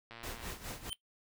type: click train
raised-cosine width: 0.3 ms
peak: -32 dBFS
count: 47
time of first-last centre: 0.11-0.507 s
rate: 116 Hz
type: noise with tremolo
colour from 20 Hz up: pink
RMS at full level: -41 dBFS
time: 0.23-0.9 s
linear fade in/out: 5 ms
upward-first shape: sine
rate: 4.8 Hz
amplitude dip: 75%
type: tone with exponential growth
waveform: square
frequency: 3101 Hz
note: G7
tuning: 19 cents flat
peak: -32 dBFS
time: 0.85-0.93 s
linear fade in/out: 0 ms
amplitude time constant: 17 ms
effects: noise-tail reverb RT60 0.1 s tail -17 dB re dry